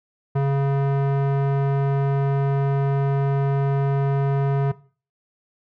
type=tone with low-pass filter; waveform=square; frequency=138.59 Hz; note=C#3; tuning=in tune; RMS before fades=-20 dBFS; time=0.35-4.72 s; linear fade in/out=10 ms; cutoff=1100 Hz; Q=0.86; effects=noise-tail reverb RT60 0.4 s tail -18 dB re dry